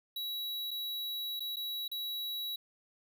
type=tone with dropouts; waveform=square; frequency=3900 Hz; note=B7; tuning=23 cents flat; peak=-36 dBFS; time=0.16-2.56 s; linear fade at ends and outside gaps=5 ms; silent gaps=0.709-0.712 / 1.396-1.404 / 1.56-1.567 / 1.88-1.915 s; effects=none